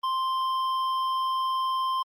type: tone with hard clipping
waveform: sine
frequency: 1046.5 Hz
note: C6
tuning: in tune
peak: -26 dBFS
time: 0.03-2.03 s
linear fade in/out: 10 ms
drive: 7 dB
effects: Opus 32 kbps